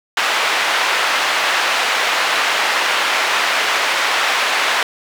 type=band-pass noise; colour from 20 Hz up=white; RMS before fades=-17 dBFS; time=0.17-4.83 s; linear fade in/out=2 ms; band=670 to 2500 Hz; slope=12 dB/octave; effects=none